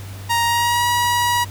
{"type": "tone with pitch glide", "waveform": "sawtooth", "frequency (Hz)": [936, 963.4], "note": ["A#5", "B5"], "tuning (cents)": [7, -43], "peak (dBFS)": -12, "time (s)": [0.29, 1.45], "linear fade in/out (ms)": 20, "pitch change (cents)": 50, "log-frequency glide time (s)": [0.44, 0.86], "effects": ["added 98 Hz sine -31 dBFS peak until 1.5 s", "pink hiss -40 dBFS RMS until 1.5 s"]}